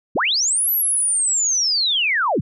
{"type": "linear two-way sweep", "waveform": "sine", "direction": "up then down", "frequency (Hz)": [68.1, 12000, 68.1], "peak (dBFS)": -16, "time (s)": [0.15, 2.41], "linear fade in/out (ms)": 10, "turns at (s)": 0.71, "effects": []}